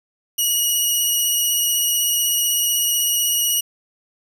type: tone with vibrato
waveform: 10% pulse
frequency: 2902 Hz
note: F#7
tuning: 34 cents flat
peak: -9 dBFS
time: 0.38-3.61 s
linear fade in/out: 10 ms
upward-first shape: square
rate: 16 Hz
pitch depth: 11 cents each way
effects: 8-bit